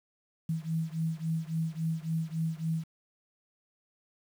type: beating tone pair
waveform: sine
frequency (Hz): 160.3 / 163.9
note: E3 / E3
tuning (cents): -48 / -10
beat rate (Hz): 3.6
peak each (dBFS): -32 / -33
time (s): 0.49-2.84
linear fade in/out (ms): 5
effects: 9-bit